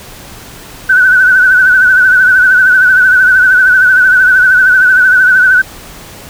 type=tone with vibrato; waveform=sine; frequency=1502 Hz; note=F#6; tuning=26 cents sharp; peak=-3 dBFS; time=0.89-5.62 s; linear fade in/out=10 ms; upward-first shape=triangle; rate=13 Hz; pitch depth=70 cents each way; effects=pink hiss -31 dBFS RMS until 6.29 s